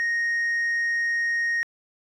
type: tone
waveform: sine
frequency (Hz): 1864.7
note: A#6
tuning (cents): 0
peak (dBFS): -19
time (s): 0-1.63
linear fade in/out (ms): 0
effects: tanh soft clip ceiling -21 dBFS + 10-bit